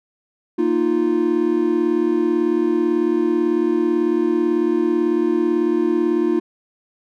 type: chord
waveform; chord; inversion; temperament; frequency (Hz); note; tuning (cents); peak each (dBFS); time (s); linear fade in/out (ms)
triangle; Bb suspended fourth; none; equal; 233.1 / 311.1 / 349.2; Bb3 / Eb4 / F4; 0 / 0 / 0; -22 / -18 / -16; 0.58-6.4; 10
effects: none